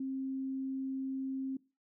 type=tone; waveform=sine; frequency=266.2 Hz; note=C4; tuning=30 cents sharp; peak=-34 dBFS; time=0-1.57 s; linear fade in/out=5 ms; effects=noise-tail reverb RT60 0.3 s tail -21 dB re dry